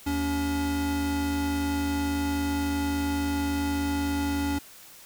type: tone pair together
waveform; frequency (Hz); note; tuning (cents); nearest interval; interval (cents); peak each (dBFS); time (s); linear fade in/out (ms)
square; 77.7 / 283.7; D#2 / C#4; -2 / +40; octave + minor seventh; 2242; -32 / -27; 0.06-4.59; 10
effects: white hiss -49 dBFS RMS until 5.05 s